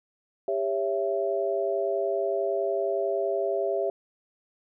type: chord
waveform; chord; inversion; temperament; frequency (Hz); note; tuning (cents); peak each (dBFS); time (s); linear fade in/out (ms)
sine; C# diminished; second; just; 399.1 / 554.4 / 665.2; G4 / C#5 / E5; +31 / 0 / +16; -28 / -30 / -28; 0.48-3.9; 2
effects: none